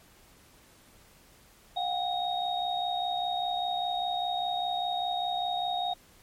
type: tone cluster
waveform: sine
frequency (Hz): 717 / 782 / 3746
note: F5 / G5 / A#7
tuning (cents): +45 / -4 / +8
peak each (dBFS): -30 / -34 / -34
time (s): 1.76-5.94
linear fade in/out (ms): 10
effects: pink hiss -58 dBFS RMS until 6.22 s + MP3 64 kbps